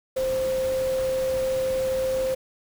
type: tone in noise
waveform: sine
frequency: 523.3 Hz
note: C5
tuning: in tune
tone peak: -22 dBFS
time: 0.16-2.35 s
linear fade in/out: 10 ms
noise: pink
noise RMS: -37 dBFS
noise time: 0.16-2.35 s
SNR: +12 dB
effects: none